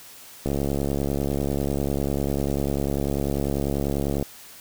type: click train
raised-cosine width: 2 ms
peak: -12 dBFS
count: 265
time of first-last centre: 0.46-4.226 s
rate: 70.1 Hz
effects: white hiss -45 dBFS RMS until 4.6 s